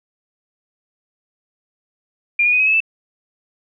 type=tone with pitch steps; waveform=sine; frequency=2400 / 2446 / 2493 / 2541 / 2590 / 2640 Hz; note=D7 / D#7 / D#7 / D#7 / E7 / E7; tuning=+37 / -30 / +3 / +36 / -31 / +2 cents; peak=-12 dBFS; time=2.39-2.804 s; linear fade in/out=5 ms; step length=69 ms; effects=none